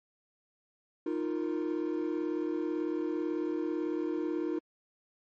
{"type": "chord", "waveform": "triangle", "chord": "Eb suspended second", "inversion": "none", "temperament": "equal", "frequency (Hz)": [311.1, 349.2, 466.2], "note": ["Eb4", "F4", "Bb4"], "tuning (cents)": [0, 0, 0], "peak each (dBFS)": [-30, -31, -36], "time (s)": [1.06, 4.59], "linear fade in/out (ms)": 5, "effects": ["tanh soft clip ceiling -23 dBFS", "MP3 32 kbps"]}